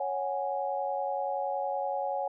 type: chord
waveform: sine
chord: C# suspended fourth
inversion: none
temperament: equal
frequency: 554.4 / 740 / 830.6 Hz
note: C#5 / F#5 / G#5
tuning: 0 / 0 / 0 cents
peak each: -33 / -34 / -33 dBFS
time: 0-2.28 s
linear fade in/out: 5 ms
effects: none